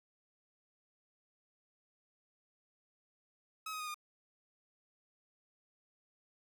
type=tone with pitch steps; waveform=sawtooth; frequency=1279 / 1257.8 / 1236.9 / 1216.3 Hz; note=D#6 / D#6 / D#6 / D#6; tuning=+47 / +18 / -11 / -40 cents; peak=-36 dBFS; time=3.66-3.944 s; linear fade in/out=5 ms; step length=71 ms; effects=none